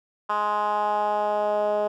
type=tone with band-pass filter sweep; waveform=10% pulse; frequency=209 Hz; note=G#3; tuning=11 cents sharp; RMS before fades=-24 dBFS; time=0.29-1.88 s; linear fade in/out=10 ms; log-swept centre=1100 to 570 Hz; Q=3.2; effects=none